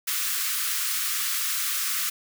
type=high-pass noise; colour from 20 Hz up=white; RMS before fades=-27 dBFS; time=0.07-2.1 s; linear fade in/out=10 ms; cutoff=1100 Hz; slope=96 dB/octave; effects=none